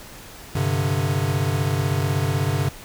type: chord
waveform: square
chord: G suspended fourth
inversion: none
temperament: equal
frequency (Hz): 98 / 130.81 / 146.83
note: G2 / C3 / D3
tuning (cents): 0 / 0 / 0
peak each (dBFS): -25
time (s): 0.55-2.69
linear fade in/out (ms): 5
effects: pink hiss -41 dBFS RMS until 2.84 s